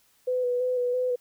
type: tone with vibrato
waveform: sine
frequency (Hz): 497.7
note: B4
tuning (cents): +13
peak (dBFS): -23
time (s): 0.27-1.16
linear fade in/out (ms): 10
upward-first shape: square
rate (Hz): 3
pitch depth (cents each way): 21
effects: white hiss -64 dBFS RMS until 1.2 s